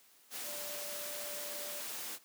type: tone in noise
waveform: sine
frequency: 587.3 Hz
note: D5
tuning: in tune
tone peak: -47 dBFS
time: 0.43-1.84 s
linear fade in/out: 50 ms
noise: white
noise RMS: -42 dBFS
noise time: 0.3-2.19 s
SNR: -8 dB
effects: white hiss -64 dBFS RMS until 2.24 s + high-pass 200 Hz 12 dB/octave